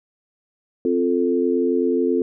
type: chord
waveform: sine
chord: F major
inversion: second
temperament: equal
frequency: 261.6 / 349.2 / 440 Hz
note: C4 / F4 / A4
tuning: 0 / 0 / 0 cents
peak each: -21 dBFS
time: 0.85-2.22 s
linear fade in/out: 2 ms
effects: none